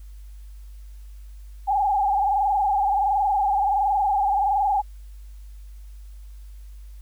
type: tone with frequency modulation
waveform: sine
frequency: 805 Hz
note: G5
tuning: 46 cents sharp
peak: -18 dBFS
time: 1.67-4.82 s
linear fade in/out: 20 ms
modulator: 21.4 Hz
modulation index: 2
effects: added 50 Hz sine -38 dBFS peak until 7.01 s + white hiss -61 dBFS RMS until 7.01 s